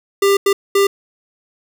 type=tone bursts at uneven times; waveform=square; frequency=397.2 Hz; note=G4; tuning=23 cents sharp; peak=-11 dBFS; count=3; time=0.22-0.37 / 0.46-0.53 / 0.75-0.87 s; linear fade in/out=5 ms; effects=none